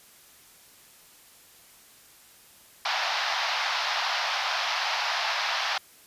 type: band-pass noise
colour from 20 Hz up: pink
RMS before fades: -28 dBFS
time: 2.85-5.78 s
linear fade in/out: 5 ms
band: 680 to 5400 Hz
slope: 48 dB/octave
effects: white hiss -54 dBFS RMS until 6.06 s + resampled to 32000 Hz